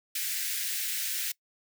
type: high-pass noise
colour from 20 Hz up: white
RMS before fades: -32 dBFS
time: 0.15-1.32 s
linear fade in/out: 5 ms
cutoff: 1600 Hz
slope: 48 dB/octave
effects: noise-tail reverb RT60 0.1 s tail -23 dB re dry